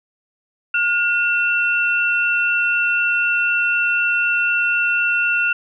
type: tone pair together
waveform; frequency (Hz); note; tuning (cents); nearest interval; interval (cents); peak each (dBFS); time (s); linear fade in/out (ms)
sine; 1431.3 / 2702; F6 / E7; +42 / +42; major seventh; 1100; -18; 0.74-5.53; 5
effects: none